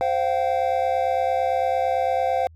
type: chord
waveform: triangle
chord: C suspended fourth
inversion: none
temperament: equal with one note detuned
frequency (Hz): 523.3 / 698.5 / 767.4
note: C5 / F5 / G5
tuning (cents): 0 / 0 / -37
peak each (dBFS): -22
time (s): 0.01-2.47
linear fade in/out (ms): 0
effects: added 81 Hz sine -45 dBFS peak until 2.55 s + AAC 64 kbps